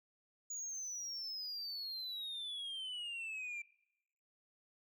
sine exponential sweep, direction down, 6870 to 2349 Hz, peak -38 dBFS, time 0.5-3.62 s, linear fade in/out 5 ms, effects noise-tail reverb RT60 0.9 s tail -25 dB re dry + tanh soft clip ceiling -40 dBFS

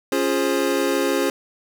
square chord, Db major seventh, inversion none, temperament equal with one note detuned, 277.2 / 349.2 / 415.3 / 530.6 Hz, Db4 / F4 / Ab4 / C5, 0 / 0 / 0 / +24 cents, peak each -25 dBFS, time 0.12-1.3 s, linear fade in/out 2 ms, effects none

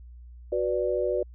sine chord, B minor, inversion second, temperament equal, 370 / 493.9 / 587.3 Hz, F#4 / B4 / D5, 0 / 0 / 0 cents, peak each -28 dBFS, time 0.52-1.23 s, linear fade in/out 5 ms, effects added 60 Hz sine -43 dBFS peak until 1.34 s

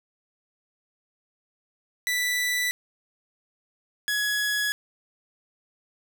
sawtooth tone pair in turn, 1975.5 / 1681 Hz, B6 / G#6, 0 / +20 cents, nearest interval minor third, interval 280 cents, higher first, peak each -20 dBFS, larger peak neither, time 2.07-2.71 / 4.08-4.72 s, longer neither, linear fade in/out 0 ms, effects 8-bit

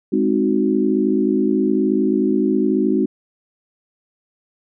sine chord, Ab dominant seventh, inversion none, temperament equal, 207.7 / 261.6 / 311.1 / 370 Hz, Ab3 / C4 / Eb4 / Gb4, 0 / 0 / 0 / 0 cents, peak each -20 dBFS, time 0.12-3.06 s, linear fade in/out 10 ms, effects none

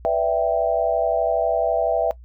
sine chord, E minor seventh, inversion second, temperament equal, 493.9 / 587.3 / 659.3 / 784 Hz, B4 / D5 / E5 / G5, 0 / 0 / 0 / 0 cents, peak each -25 / -25 / -19 / -25 dBFS, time 0.05-2.11 s, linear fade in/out 0 ms, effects noise-tail reverb RT60 0.1 s tail -19 dB re dry + added 60 Hz sine -40 dBFS peak until 2.24 s

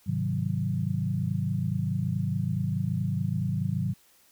sine chord, Ab dominant seventh, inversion none, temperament equal, 103.83 / 130.81 / 155.56 / 185 Hz, Ab2 / C3 / Eb3 / Gb3, 0 / 0 / 0 / 0 cents, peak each -31 dBFS, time 0.06-3.94 s, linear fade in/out 20 ms, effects white hiss -61 dBFS RMS until 4.31 s

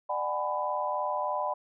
sine chord, G# half-diminished seventh, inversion second, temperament just, 598 / 747.5 / 830.6 / 996.7 Hz, D5 / F#5 / G#5 / B5, +31 / +17 / 0 / +16 cents, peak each -33 / -35 / -36 / -31 dBFS, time 0.09-1.54 s, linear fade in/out 10 ms, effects none

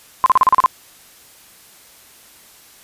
sine tone bursts, 1038 Hz, C6, 14 cents flat, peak -7 dBFS, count 8, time 0.24-0.66 s, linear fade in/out 0 ms, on 21 ms, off 36 ms, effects white hiss -46 dBFS RMS until 2.83 s + resampled to 32000 Hz

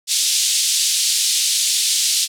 pink band-pass noise, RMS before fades -18 dBFS, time 0.07-2.28 s, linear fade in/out 50 ms, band 3500 to 9900 Hz, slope 24 dB/octave, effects none

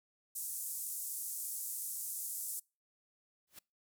white band-pass noise, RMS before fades -41 dBFS, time 0.35-2.6 s, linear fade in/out 10 ms, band 7500 to 14000 Hz, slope 24 dB/octave
white noise with exponential growth, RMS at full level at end -47 dBFS, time 3.47-3.59 s, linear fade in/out 5 ms, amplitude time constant 25 ms
effects noise-tail reverb RT60 0.3 s tail -26 dB re dry

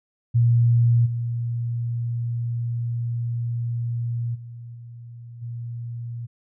sine tone with level steps, 118.2 Hz, A#2, 24 cents sharp, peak -14 / -23 / -35 / -37 / -29 dBFS, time 0.34-6.27 s, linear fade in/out 20 ms, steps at 1.05 / 4.34 / 4.74 / 5.41 s, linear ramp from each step 20 ms, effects none

